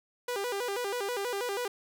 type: tone with vibrato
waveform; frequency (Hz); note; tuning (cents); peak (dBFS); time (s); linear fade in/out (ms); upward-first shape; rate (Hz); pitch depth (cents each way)
sawtooth; 442; A4; +8; -27; 0.28-1.68; 5; square; 6.2; 180
effects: none